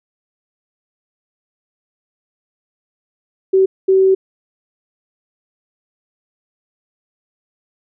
sine tone bursts at uneven times, 381.7 Hz, G4, 46 cents flat, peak -8 dBFS, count 2, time 3.53-3.66 / 3.88-4.15 s, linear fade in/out 10 ms, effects none

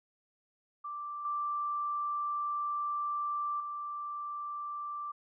sine tone with level steps, 1174.7 Hz, D6, in tune, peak -37 / -31 / -36 dBFS, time 0.84-5.12 s, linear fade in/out 10 ms, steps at 1.25 / 3.6 s, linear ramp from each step 2 ms, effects none

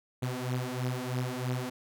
sawtooth beating tone pair, 124.6 / 127.7 Hz, B2 / C3, +16 / -42 cents, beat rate 3.1 Hz, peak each -30 dBFS, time 0.22-1.7 s, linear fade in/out 10 ms, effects none

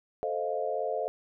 sine chord, F dominant seventh, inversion first, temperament equal, 440 / 523.3 / 622.3 / 698.5 Hz, A4 / C5 / Eb5 / F5, 0 / 0 / 0 / 0 cents, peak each -34 dBFS, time 0.23-1.08 s, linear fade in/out 0 ms, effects none

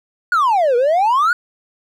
triangle exponential two-way sweep, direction down then up, 1491 to 466.6 to 1491 Hz, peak -9 dBFS, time 0.32-1.33 s, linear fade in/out 2 ms, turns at 0.76 s, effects tanh soft clip ceiling -6 dBFS

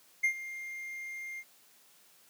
triangle tone with ADSR envelope, 2113 Hz, C7, 16 cents sharp, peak -21 dBFS, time 0.23-1.44 s, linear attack 14 ms, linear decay 86 ms, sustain -16 dB, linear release 52 ms, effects white hiss -62 dBFS RMS until 2.29 s + high-pass 150 Hz 12 dB/octave

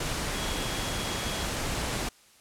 sine tone in noise, 3322 Hz, G#7, in tune, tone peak -40 dBFS, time 0.34-1.46 s, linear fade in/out 5 ms, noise pink, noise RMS -31 dBFS, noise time 0-2.09 s, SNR -12 dB, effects white hiss -58 dBFS RMS until 2.4 s + low-pass 10000 Hz 12 dB/octave

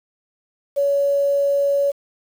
sine tone with quantisation, 563 Hz, C#5, 27 cents sharp, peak -15 dBFS, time 0.76-1.92 s, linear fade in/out 20 ms, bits 7, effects none

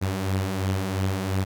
sawtooth beating tone pair, 93.4 / 96.3 Hz, F#2 / G2, +17 / -30 cents, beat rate 2.9 Hz, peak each -26 / -21 dBFS, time 0.01-1.45 s, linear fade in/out 20 ms, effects none

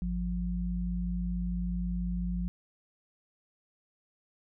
sine tone pair together, 53.08 / 177.6 Hz, G#1 / F3, +38 / +29 cents, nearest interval octave + major sixth, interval 2091 cents, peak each -32 / -32 dBFS, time 0.02-2.48 s, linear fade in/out 0 ms, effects none

